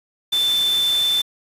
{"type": "tone in noise", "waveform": "sine", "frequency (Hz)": 3535, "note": "A7", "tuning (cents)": 7, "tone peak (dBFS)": -16, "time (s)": [0.32, 1.22], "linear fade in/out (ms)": 10, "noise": "white", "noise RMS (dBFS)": -30, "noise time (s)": [0.32, 1.22], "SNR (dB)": 11, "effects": ["resampled to 32000 Hz"]}